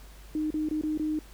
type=tone with dropouts; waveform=sine; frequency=307.6 Hz; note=D#4; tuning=20 cents flat; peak=-26 dBFS; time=0.35-1.19 s; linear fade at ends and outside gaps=2 ms; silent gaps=0.505-0.541 / 0.688-0.711 / 0.813-0.835 / 0.976-0.996 s; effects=added 50 Hz sine -47 dBFS peak until 1.33 s + pink hiss -54 dBFS RMS until 1.33 s